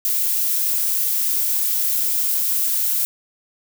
violet noise, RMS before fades -20 dBFS, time 0.05-3.05 s, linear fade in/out 0 ms, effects none

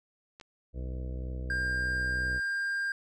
clicks, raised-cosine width 0.2 ms, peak -30 dBFS, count 2, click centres 0.399 / 0.412 s
harmonic tone, 63.1 Hz, B1, 38 cents sharp, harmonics 1 / 2 / 3 / 4 / 5 / 6 / 7 / 8 / 9 / 10, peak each -34 / -42 / -48 / -52 / -49 / -58 / -52 / -50 / -61 / -57 dBFS, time 0.73-2.41 s, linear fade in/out 50 ms
triangle tone, 1600 Hz, G6, 35 cents sharp, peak -27 dBFS, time 1.5-2.92 s, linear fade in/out 2 ms
effects resampled to 24000 Hz

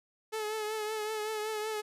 sawtooth tone with vibrato, 430.6 Hz, A4, 37 cents flat, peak -29 dBFS, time 0.32-1.82 s, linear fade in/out 20 ms, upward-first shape triangle, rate 5.3 Hz, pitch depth 46 cents each way, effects resampled to 32000 Hz

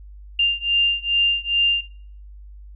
sine beating tone pair, 2794 / 2796.4 Hz, F7 / F7, 0 / +2 cents, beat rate 2.4 Hz, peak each -20 dBFS, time 0.39-1.81 s, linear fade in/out 5 ms, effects noise-tail reverb RT60 0.5 s tail -18 dB re dry + added 50 Hz sine -38 dBFS peak until 2.75 s

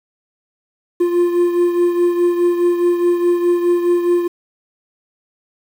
triangle beating tone pair, 349.2 / 354 Hz, F4 / F4, 0 / +23 cents, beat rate 4.8 Hz, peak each -11 / -19 dBFS, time 1-4.28 s, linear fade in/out 10 ms, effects 7-bit

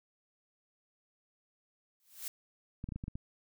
blue noise with exponential growth, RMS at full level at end -37 dBFS, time 2-2.28 s, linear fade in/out 1 ms, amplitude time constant 59 ms
clicks, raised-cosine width 5 ms, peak -27 dBFS, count 7, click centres 2.841 / 2.889 / 2.922 / 2.96 / 3.039 / 3.081 / 3.155 s
effects none

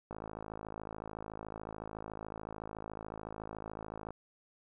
click train, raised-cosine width 1 ms, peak -28 dBFS, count 216, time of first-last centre 0.11-4.106 s, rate 53.8 Hz, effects none

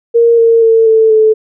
sine tone with pitch steps, 466.2 / 458.5 / 450.8 / 443.4 / 436 Hz, A#4 / A#4 / A4 / A4 / A4, 0 / -29 / +42 / +13 / -16 cents, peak -4 dBFS, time 0.14-1.34 s, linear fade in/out 20 ms, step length 240 ms, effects none

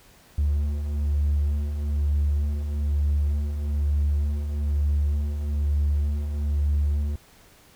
triangle beating tone pair, 72 / 73.1 Hz, D2 / D2, -34 / -7 cents, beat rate 1.1 Hz, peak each -27 / -19 dBFS, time 0.38-7.16 s, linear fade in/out 5 ms, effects tanh soft clip ceiling -14 dBFS + pink hiss -54 dBFS RMS until 7.75 s

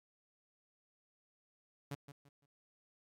sawtooth tone with echo, 141.9 Hz, C#3, 41 cents sharp, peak -36 dBFS, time 1.91-1.95 s, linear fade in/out 5 ms, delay 170 ms, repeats 3, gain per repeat -11 dB, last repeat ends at 2.46 s, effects AAC 48 kbps

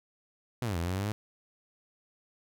sawtooth exponential two-way sweep, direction down then up, 130 to 82.1 to 108.7 Hz, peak -26 dBFS, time 0.62-1.12 s, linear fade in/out 0 ms, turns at 0.78 s, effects none

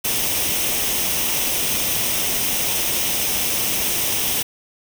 white noise with comb filter, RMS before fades -21 dBFS, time 0.04-4.43 s, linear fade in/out 10 ms, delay 0.34 ms, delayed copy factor +0.5, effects none

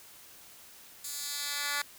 10% pulse tone with high-pass filter sweep, 288.3 Hz, D4, 32 cents flat, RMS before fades -35 dBFS, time 1.04-1.82 s, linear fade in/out 5 ms, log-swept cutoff 7400 to 1600 Hz, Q 0.9, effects white hiss -53 dBFS RMS until 1.98 s

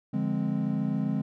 triangle chord, D half-diminished seventh, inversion none, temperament equal, 146.83 / 174.61 / 207.7 / 261.6 Hz, D3 / F3 / Ab3 / C4, 0 / 0 / 0 / 0 cents, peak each -30 / -31 / -27 / -30 dBFS, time 0.13-1.22 s, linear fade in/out 10 ms, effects none

